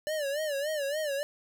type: tone with vibrato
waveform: square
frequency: 587.3 Hz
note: D5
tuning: in tune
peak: -30 dBFS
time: 0.07-1.23 s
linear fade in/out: 0 ms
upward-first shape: sine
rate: 3.5 Hz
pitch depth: 120 cents each way
effects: none